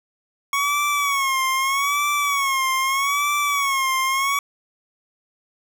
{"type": "tone with vibrato", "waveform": "25% pulse", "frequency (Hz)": 1109, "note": "C#6", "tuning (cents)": 0, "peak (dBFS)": -15, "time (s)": [0.53, 4.39], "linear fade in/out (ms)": 2, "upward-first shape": "sine", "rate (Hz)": 0.8, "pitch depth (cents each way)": 88, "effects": []}